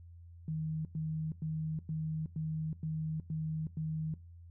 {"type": "tone bursts", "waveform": "sine", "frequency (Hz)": 157.3, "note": "D#3", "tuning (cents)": 19, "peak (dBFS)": -33, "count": 8, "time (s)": [0.48, 4.14], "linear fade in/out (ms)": 2, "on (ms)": 370, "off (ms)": 100, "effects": ["noise-tail reverb RT60 0.4 s tail -21 dB re dry", "added 85 Hz sine -50 dBFS peak until 4.5 s"]}